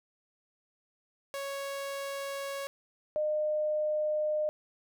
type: tone pair in turn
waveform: sawtooth / sine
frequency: 554.4 / 608.7 Hz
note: C#5 / D#5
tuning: 0 / -38 cents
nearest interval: major second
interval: 162 cents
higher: second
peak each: -31 / -27 dBFS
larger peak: second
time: 1.34-2.67 / 3.16-4.49 s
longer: neither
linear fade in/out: 0 ms
effects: none